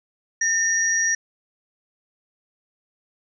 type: tone pair together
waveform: sine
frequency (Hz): 1813 / 5756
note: A#6 / F#8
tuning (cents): -49 / -49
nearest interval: octave + minor sixth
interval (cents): 2000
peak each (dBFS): -21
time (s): 0.41-1.15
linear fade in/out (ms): 5
effects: none